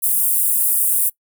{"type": "high-pass noise", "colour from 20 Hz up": "pink", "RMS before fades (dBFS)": -17, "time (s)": [0.02, 1.1], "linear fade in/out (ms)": 20, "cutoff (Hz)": 9100, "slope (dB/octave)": 48, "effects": ["noise-tail reverb RT60 0.1 s tail -22 dB re dry"]}